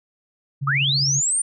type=tone with tremolo; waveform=sine; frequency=138.59 Hz; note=C#3; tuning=in tune; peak=-21 dBFS; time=0.61-1.21 s; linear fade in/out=20 ms; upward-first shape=sine; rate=15 Hz; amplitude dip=35%
type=linear sweep; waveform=sine; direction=up; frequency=1155 to 9240 Hz; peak=-18 dBFS; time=0.67-1.42 s; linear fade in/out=5 ms
effects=none